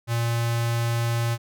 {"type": "tone with notch filter", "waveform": "square", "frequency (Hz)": 117.1, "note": "A#2", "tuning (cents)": 8, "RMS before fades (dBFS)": -24, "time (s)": [0.07, 1.38], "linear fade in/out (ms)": 50, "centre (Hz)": 260, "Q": 0.66, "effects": []}